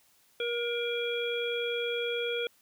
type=harmonic tone; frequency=474.8 Hz; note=A#4; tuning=32 cents sharp; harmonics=1 / 3 / 5 / 7; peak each=-31 / -39 / -37 / -36 dBFS; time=0.4-2.47 s; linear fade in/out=2 ms; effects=white hiss -65 dBFS RMS until 2.61 s